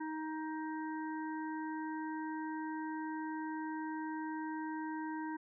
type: harmonic tone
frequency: 313.4 Hz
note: D#4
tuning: 13 cents sharp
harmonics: 1 / 3 / 5 / 6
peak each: -39 / -43 / -49 / -54 dBFS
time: 0-5.37 s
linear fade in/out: 10 ms
effects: none